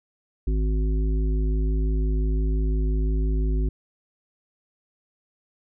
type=harmonic tone; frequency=52.9 Hz; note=G#1; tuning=33 cents sharp; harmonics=1 / 3 / 5 / 7; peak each=-20 / -33 / -34 / -36 dBFS; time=0.47-3.69 s; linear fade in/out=5 ms; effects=none